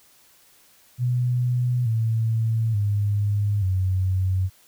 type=tone with pitch steps; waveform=sine; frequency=123.47 / 112.57 / 102.63 / 93.57 Hz; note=B2 / A2 / G#2 / F#2; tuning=0 / +40 / -20 / +20 cents; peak=-19 dBFS; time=0.98-4.5 s; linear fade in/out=50 ms; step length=880 ms; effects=white hiss -56 dBFS RMS until 4.67 s